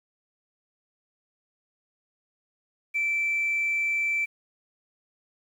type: tone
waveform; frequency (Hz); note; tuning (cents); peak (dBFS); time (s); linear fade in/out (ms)
sine; 2331; D7; -14; -22; 2.94-4.26; 20
effects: tanh soft clip ceiling -20 dBFS + 9-bit